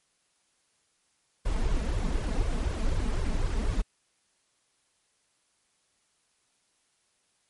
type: noise with flanger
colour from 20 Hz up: brown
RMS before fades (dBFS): -27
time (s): 1.45-3.82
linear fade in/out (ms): 10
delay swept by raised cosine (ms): 1.8 to 4.7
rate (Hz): 4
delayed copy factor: +1
effects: white hiss -71 dBFS RMS until 7.49 s + MP3 48 kbps